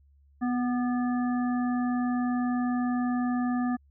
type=harmonic tone with a mistuned harmonic; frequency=246.9 Hz; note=B3; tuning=in tune; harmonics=1 / 3 / 5 / 7; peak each=-25 / -35 / -39 / -42 dBFS; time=0.41-3.77 s; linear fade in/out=20 ms; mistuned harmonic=5; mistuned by=-31 cents; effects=added 70 Hz sine -57 dBFS peak until 3.9 s